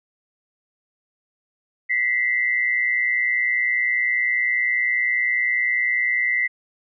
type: tone pair together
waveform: sine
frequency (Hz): 1955 / 2075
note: B6 / C7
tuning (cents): -18 / -15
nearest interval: minor second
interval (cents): 103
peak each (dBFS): -21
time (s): 1.89-6.48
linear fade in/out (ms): 20
effects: none